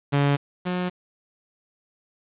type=tone pair in turn; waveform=sawtooth; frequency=142.2 / 180.35 Hz; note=C#3 / F#3; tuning=+45 / -44 cents; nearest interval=major third; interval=411 cents; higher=second; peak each=-14 / -20 dBFS; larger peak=first; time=0.12-0.37 / 0.65-0.9 s; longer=neither; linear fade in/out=20 ms; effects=resampled to 8000 Hz + 7-bit